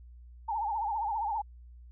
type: tone with vibrato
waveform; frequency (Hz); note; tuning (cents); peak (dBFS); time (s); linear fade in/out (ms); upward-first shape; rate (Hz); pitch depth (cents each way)
sine; 863; A5; -34; -29; 0.48-1.42; 10; triangle; 15; 150
effects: added 60 Hz sine -48 dBFS peak until 1.91 s

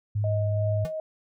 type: tone with vibrato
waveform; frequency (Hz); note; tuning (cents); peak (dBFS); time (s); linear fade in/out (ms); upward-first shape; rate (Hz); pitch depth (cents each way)
sine; 103.83; G#2; 0; -23; 0.15-0.85; 10; sine; 2.3; 11
type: tone with tremolo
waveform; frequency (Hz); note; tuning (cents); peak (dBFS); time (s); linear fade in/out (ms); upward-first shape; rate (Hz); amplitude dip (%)
sine; 629; D#5; +19; -27; 0.24-1; 2; triangle; 2.8; 40
type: tone with exponential decay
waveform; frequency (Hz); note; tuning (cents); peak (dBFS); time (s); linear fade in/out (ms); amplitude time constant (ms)
square; 164.81; E3; 0; -28; 0.85-0.94; 0; 18
effects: none

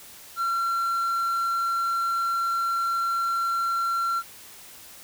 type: tone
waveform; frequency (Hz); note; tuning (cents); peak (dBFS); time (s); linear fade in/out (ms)
triangle; 1364; F6; -41; -21; 0.36-4.23; 50
effects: white hiss -46 dBFS RMS until 5.03 s

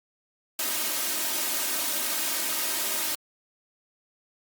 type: noise with comb filter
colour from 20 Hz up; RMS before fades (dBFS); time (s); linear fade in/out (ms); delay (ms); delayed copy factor
white; -28; 0.59-3.15; 2; 3.2; +0.75
effects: high-pass 200 Hz 12 dB/octave + Opus 48 kbps

